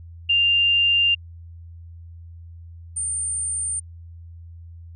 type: tone pair in turn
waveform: sine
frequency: 2794 / 8945 Hz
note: F7 / C#9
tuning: 0 / +15 cents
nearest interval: octave + minor sixth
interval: 2015 cents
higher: second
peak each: -15 / -23 dBFS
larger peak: first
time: 0.29-1.15 / 2.96-3.8 s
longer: first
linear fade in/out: 10 ms
effects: added 84 Hz sine -38 dBFS peak until 4.95 s